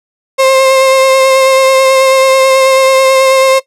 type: tone with vibrato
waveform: 35% pulse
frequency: 530 Hz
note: C5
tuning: 22 cents sharp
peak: -3 dBFS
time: 0.38-3.6 s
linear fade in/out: 20 ms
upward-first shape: sine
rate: 9.2 Hz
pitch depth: 16 cents each way
effects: noise-tail reverb RT60 0.1 s tail -18 dB re dry + low-pass 11000 Hz 12 dB/octave